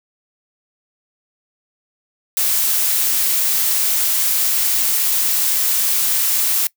blue noise, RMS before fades -17 dBFS, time 2.37-6.67 s, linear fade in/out 2 ms, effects noise-tail reverb RT60 0.1 s tail -22 dB re dry

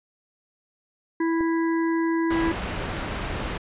harmonic tone, 329.6 Hz, E4, in tune, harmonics 1 / 3 / 5 / 6, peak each -21 / -31 / -35 / -37 dBFS, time 1.2-2.52 s, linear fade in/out 5 ms
clicks, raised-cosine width 2 ms, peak -24 dBFS, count 2, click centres 1.407 / 1.41 s
pink low-pass noise, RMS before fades -30 dBFS, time 2.3-3.58 s, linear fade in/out 10 ms, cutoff 3000 Hz, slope 12 dB/octave
effects resampled to 8000 Hz

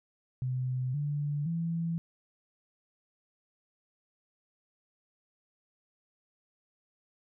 sine tone with pitch steps, 127.8 / 145.96 / 166.7 Hz, C3 / D3 / E3, -40 / -10 / +20 cents, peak -29 dBFS, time 0.42-1.98 s, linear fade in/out 0 ms, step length 520 ms, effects none

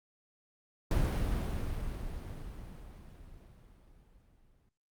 brown noise with exponential decay, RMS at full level -27 dBFS, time 0.91-4.69 s, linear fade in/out 2 ms, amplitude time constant 820 ms, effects Opus 48 kbps

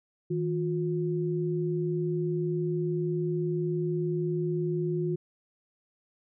sine tone pair together, 159.1 / 357.4 Hz, D#3 / F4, +39 / +40 cents, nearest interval octave + major second, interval 1401 cents, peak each -29 / -29 dBFS, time 0.3-5.16 s, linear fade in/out 10 ms, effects none

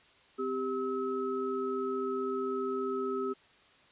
sine tone cluster, 258.3 / 393.7 / 1290 Hz, C4 / G4 / E6, -22 / +8 / -38 cents, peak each -37 / -32 / -38 dBFS, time 0.38-3.34 s, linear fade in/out 20 ms, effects white hiss -61 dBFS RMS until 3.91 s + resampled to 8000 Hz

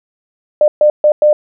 sine tone bursts at uneven times, 600 Hz, D5, 37 cents sharp, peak -5 dBFS, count 4, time 0.61-0.68 / 0.81-0.9 / 1.04-1.12 / 1.22-1.33 s, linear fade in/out 2 ms, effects none

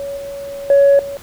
sine tone with level steps, 560 Hz, C#5, 18 cents sharp, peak -22 / -25 / -5 / -23 dBFS, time 0-1.17 s, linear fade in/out 0 ms, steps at 0.17 / 0.7 / 0.99 s, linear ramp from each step 2 ms, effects tanh soft clip ceiling -4 dBFS + pink hiss -40 dBFS RMS until 1.22 s

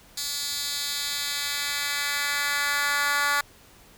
10% pulse tone with high-pass filter sweep, 287.2 Hz, D4, 39 cents flat, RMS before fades -27 dBFS, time 0.17-3.41 s, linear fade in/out 5 ms, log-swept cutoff 4700 to 1300 Hz, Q 1.4, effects pink hiss -53 dBFS RMS until 3.97 s

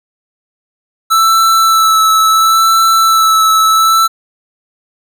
square tone with vibrato, 1319 Hz, E6, 1 cent sharp, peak -7 dBFS, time 1.1-4.08 s, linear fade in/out 20 ms, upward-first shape sine, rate 0.72 Hz, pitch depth 18 cents each way, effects none

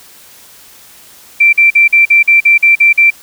sine tone bursts, 2349 Hz, D7, in tune, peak -3 dBFS, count 10, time 1.4-3.105 s, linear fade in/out 10 ms, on 130 ms, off 45 ms, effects white hiss -39 dBFS RMS until 3.22 s

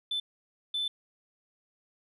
sine tone bursts at uneven times, 3520 Hz, A7, in tune, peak -27 dBFS, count 2, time 0.11-0.2 / 0.74-0.88 s, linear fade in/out 5 ms, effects tanh soft clip ceiling -26 dBFS

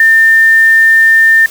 sine tone, 1800 Hz, A6, 39 cents sharp, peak -3 dBFS, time 0-1.46 s, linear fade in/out 2 ms, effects white hiss -30 dBFS RMS until 1.5 s

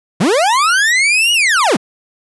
40% pulse linear two-way sweep, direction up then down, 140.9 to 2931 to 140.9 Hz, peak -9 dBFS, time 0.2-1.77 s, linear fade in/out 10 ms, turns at 1.33 s, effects resampled to 24000 Hz

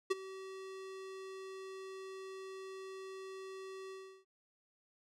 square tone with ADSR envelope, 382.3 Hz, G4, 43 cents flat, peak -28 dBFS, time 0.1-4.25 s, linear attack 13 ms, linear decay 23 ms, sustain -18 dB, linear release 340 ms, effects low-pass 8000 Hz 12 dB/octave

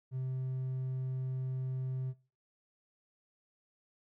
triangle tone, 130 Hz, C3, 11 cents flat, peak -31 dBFS, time 0.11-2.14 s, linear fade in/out 50 ms, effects noise-tail reverb RT60 0.3 s tail -18 dB re dry + tanh soft clip ceiling -27 dBFS

